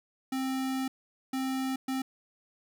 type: tone bursts at uneven times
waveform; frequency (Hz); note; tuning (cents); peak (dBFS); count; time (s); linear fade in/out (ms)
square; 263.5; C4; +12; -30; 3; 0.32-0.88 / 1.33-1.76 / 1.88-2.02; 5
effects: none